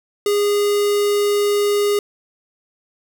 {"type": "tone with notch filter", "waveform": "square", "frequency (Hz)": 410, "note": "G#4", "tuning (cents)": -22, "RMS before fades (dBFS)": -17, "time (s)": [0.26, 1.99], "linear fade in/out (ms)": 2, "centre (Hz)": 1600, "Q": 1.4, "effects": []}